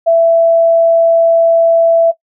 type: tone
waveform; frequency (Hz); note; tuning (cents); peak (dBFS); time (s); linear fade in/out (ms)
sine; 665; E5; +15; -5; 0.06-2.12; 20
effects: noise-tail reverb RT60 0.1 s tail -19 dB re dry